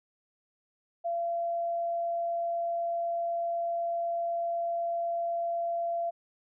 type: tone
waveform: sine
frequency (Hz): 682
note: F5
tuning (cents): -41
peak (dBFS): -28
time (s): 1.04-6.11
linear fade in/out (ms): 20
effects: none